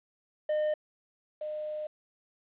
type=tone pair in turn; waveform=triangle / sine; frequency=609 / 609 Hz; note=D#5 / D#5; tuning=-37 / -37 cents; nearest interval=unison; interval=0 cents; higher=neither; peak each=-24 / -33 dBFS; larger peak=first; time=0.49-0.74 / 1.41-1.87 s; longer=second; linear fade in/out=5 ms; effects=resampled to 8000 Hz + 10-bit